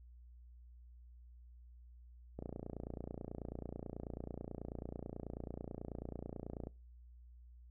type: click train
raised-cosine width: 2 ms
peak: -30 dBFS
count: 126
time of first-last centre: 2.39-6.671 s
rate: 29.2 Hz
effects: noise-tail reverb RT60 0.3 s tail -23 dB re dry + added 60 Hz sine -55 dBFS peak until 7.7 s